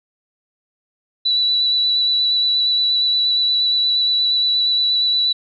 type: tone with vibrato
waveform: sine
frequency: 3951 Hz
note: B7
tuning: in tune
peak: -14 dBFS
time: 1.25-5.33 s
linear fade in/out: 10 ms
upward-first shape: square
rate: 8.5 Hz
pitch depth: 10 cents each way
effects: none